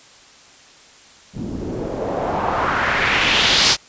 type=noise with low-pass filter sweep; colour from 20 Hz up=white; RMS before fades=-19 dBFS; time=1.33-3.77 s; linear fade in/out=50 ms; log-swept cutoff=210 to 5300 Hz; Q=2; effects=white hiss -46 dBFS RMS until 3.88 s + resampled to 16000 Hz